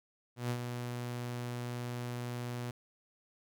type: tone with ADSR envelope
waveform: sawtooth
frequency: 121.6 Hz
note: B2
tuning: 26 cents flat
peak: -27 dBFS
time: 0.36-2.71 s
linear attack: 140 ms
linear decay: 71 ms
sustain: -6 dB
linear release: 4 ms
effects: none